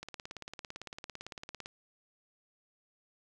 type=click train; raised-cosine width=0.2 ms; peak=-25 dBFS; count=30; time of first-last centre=0.03-1.659 s; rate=17.8 Hz; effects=none